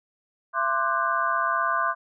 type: tone cluster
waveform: sine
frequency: 673 / 1048 / 1184 / 1496 / 1598 Hz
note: E5 / C6 / D6 / F#6 / G6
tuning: +36 / +2 / +14 / +19 / +33 cents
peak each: -31 / -26 / -26 / -28 / -33 dBFS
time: 0.53-1.95 s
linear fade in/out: 50 ms
effects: none